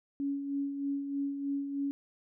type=tone with tremolo; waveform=sine; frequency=280 Hz; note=C#4; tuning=18 cents sharp; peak=-29 dBFS; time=0.2-1.91 s; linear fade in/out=0 ms; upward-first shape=sine; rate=3.2 Hz; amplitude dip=50%; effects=none